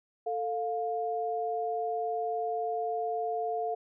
sine tone pair together, 444.1 / 705 Hz, A4 / F5, +16 / +16 cents, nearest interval minor sixth, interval 800 cents, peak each -33 / -31 dBFS, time 0.26-3.75 s, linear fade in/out 10 ms, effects none

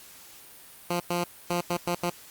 10% pulse tone bursts at uneven times, 174.61 Hz, F3, in tune, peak -17 dBFS, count 6, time 0.9-1 / 1.1-1.24 / 1.5-1.61 / 1.7-1.77 / 1.87-1.95 / 2.03-2.1 s, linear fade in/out 5 ms, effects white hiss -49 dBFS RMS until 2.3 s + Opus 48 kbps

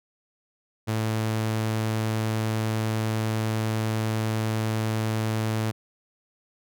sawtooth tone, 110 Hz, A2, in tune, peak -20 dBFS, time 0.87-5.72 s, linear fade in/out 20 ms, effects none

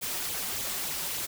white noise with flanger, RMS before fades -33 dBFS, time 0.01-1.27 s, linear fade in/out 20 ms, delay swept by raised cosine 0.26 to 5.46 ms, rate 3.4 Hz, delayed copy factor +0.65, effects none

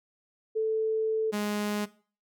sine / sawtooth tone pair in turn, 439.9 / 208 Hz, A4 / G#3, 0 / +3 cents, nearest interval octave + minor second, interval 1297 cents, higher first, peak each -24 dBFS, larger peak neither, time 0.55-1.32 / 1.32-1.86 s, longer first, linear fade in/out 20 ms, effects noise-tail reverb RT60 0.4 s tail -18 dB re dry

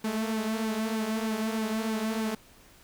sawtooth tone with flanger, 220 Hz, A3, in tune, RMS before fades -30 dBFS, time 0.04-2.35 s, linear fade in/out 5 ms, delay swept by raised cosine 1.5 to 7 ms, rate 3.2 Hz, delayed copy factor -0.55, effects pink hiss -56 dBFS RMS until 2.83 s

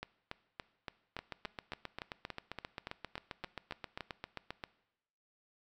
two click trains, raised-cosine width 0.3 ms, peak -24 / -24 dBFS, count 15 / 27, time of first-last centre 0.03-4.007 / 1.19-4.638 s, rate 3.52 / 7.54 Hz, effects noise-tail reverb RT60 0.9 s tail -19 dB re dry

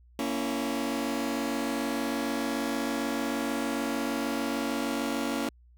sawtooth chord, A# diminished, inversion none, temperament just, 233.1 / 279.7 / 335.6 Hz, A#3 / C#4 / E4, 0 / +16 / +31 cents, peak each -29 / -27 / -32 dBFS, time 0.19-5.49 s, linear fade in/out 2 ms, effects added 60 Hz sine -54 dBFS peak until 5.77 s

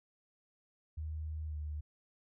sine tone with pitch glide, 77.78 to 75.22 Hz, D#2 to D2, 0 to +42 cents, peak -37 dBFS, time 0.97-1.81 s, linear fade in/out 10 ms, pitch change -58 cents, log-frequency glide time 1.47-1.56 s, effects none

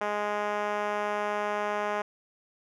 5% pulse tone with band-pass filter, 207.7 Hz, G#3, in tune, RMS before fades -30 dBFS, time 0.01-2.02 s, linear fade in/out 5 ms, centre 660 Hz, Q 1, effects none

